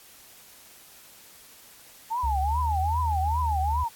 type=tone with vibrato; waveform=sine; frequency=871 Hz; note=A5; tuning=18 cents flat; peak=-25 dBFS; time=2.1-3.89 s; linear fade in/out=20 ms; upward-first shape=triangle; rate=2.5 Hz; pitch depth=280 cents each way
type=linear two-way sweep; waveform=sine; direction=up then down; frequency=67.2 to 81 to 74.4 Hz; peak=-25 dBFS; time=2.23-3.84 s; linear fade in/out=10 ms; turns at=2.87 s
effects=white hiss -51 dBFS RMS until 3.95 s + AAC 64 kbps